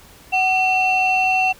sine tone pair together, 750.2 / 2706 Hz, F#5 / E7, +24 / +45 cents, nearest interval octave + minor seventh, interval 2221 cents, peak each -16 dBFS, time 0.32-1.53 s, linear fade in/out 20 ms, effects tanh soft clip ceiling -10 dBFS + pink hiss -46 dBFS RMS until 1.59 s

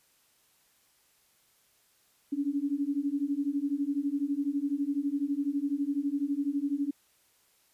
sine beating tone pair, 277.1 / 289.1 Hz, C#4 / D4, -1 / -27 cents, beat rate 12 Hz, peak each -31 / -30 dBFS, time 2.32-6.91 s, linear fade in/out 10 ms, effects white hiss -67 dBFS RMS until 7.73 s + resampled to 32000 Hz

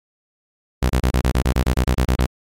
sawtooth tone bursts, 63.2 Hz, B1, 41 cents sharp, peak -10 dBFS, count 14, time 0.82-2.262 s, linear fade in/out 10 ms, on 77 ms, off 28 ms, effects MP3 64 kbps

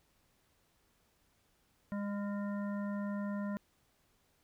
harmonic tone with a mistuned harmonic, 203.2 Hz, G#3, 38 cents flat, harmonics 1 / 3 / 5 / 7 / 9, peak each -35 / -45 / -49 / -52 / -54 dBFS, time 1.92-3.57 s, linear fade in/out 0 ms, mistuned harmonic 7, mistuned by -28 cents, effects pink hiss -73 dBFS RMS until 4.43 s

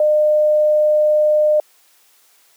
sine tone, 606 Hz, D#5, 46 cents flat, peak -10 dBFS, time 0-1.6 s, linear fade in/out 2 ms, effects white hiss -54 dBFS RMS until 2.56 s + high-pass 400 Hz 12 dB/octave

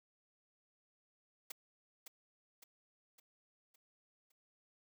white noise with echo, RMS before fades -45 dBFS, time 1.5-1.52 s, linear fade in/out 5 ms, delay 560 ms, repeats 5, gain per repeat -6 dB, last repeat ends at 4.32 s, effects high-pass 150 Hz 12 dB/octave

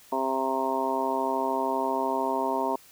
harmonic tone, 132.9 Hz, C3, 27 cents sharp, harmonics 2 / 3 / 4 / 5 / 6 / 7 / 8, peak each -33 / -32 / -36 / -31 / -39 / -28 / -36 dBFS, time 0.12-2.76 s, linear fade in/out 5 ms, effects white hiss -54 dBFS RMS until 2.91 s

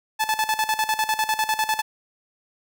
sawtooth tone with tremolo, 870 Hz, A5, 20 cents flat, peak -15 dBFS, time 0.19-1.82 s, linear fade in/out 20 ms, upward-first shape square, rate 10 Hz, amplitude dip 75%, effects none

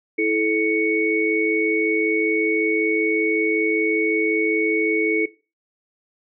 sine tone cluster, 327.6 / 432.9 / 2224 Hz, E4 / A4 / C#7, -11 / -28 / +5 cents, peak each -22 dBFS, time 0.18-5.26 s, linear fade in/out 10 ms, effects noise-tail reverb RT60 0.3 s tail -18 dB re dry

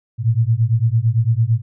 sine beating tone pair, 110 / 118.9 Hz, A2 / A#2, 0 / +35 cents, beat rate 8.9 Hz, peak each -16 dBFS, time 0.18-1.62 s, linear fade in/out 50 ms, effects none

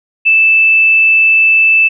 sine tone, 2637 Hz, E7, in tune, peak -5 dBFS, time 0.25-1.89 s, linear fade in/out 20 ms, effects none

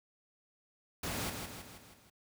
pink noise with echo, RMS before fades -37 dBFS, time 1.03-1.3 s, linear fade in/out 5 ms, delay 160 ms, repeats 5, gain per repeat -5 dB, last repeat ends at 2.1 s, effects high-pass 60 Hz 12 dB/octave

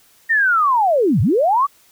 sine linear two-way sweep, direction down then up, 1864.7 to 87.31 to 1180 Hz, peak -12 dBFS, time 0.29-1.67 s, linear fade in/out 20 ms, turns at 1.21 s, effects white hiss -53 dBFS RMS until 1.91 s

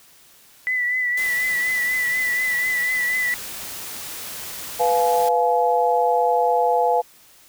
sine tone with vibrato, 1985 Hz, B6, 8 cents sharp, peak -19 dBFS, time 0.67-3.34 s, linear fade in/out 0 ms, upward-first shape triangle, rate 4.1 Hz, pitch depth 42 cents each way
white noise, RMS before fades -33 dBFS, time 1.17-5.29 s, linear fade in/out 5 ms
sine chord, F diminished, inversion second, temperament equal with one note detuned, 493.9 / 698.5 / 849 Hz, Cb5 / F5 / Ab5, 0 / 0 / +38 cents, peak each -20 dBFS, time 4.79-7.02 s, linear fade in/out 20 ms
effects white hiss -51 dBFS RMS until 7.48 s

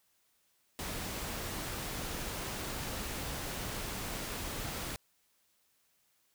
pink noise, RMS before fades -39 dBFS, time 0.79-4.96 s, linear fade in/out 0 ms, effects white hiss -73 dBFS RMS until 6.34 s

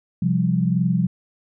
sine chord, C suspended fourth, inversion none, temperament just, 130.81 / 174.42 / 196.22 Hz, C3 / F3 / G3, 0 / -2 / +2 cents, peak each -23 / -19 / -23 dBFS, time 0.22-1.07 s, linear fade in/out 5 ms, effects none

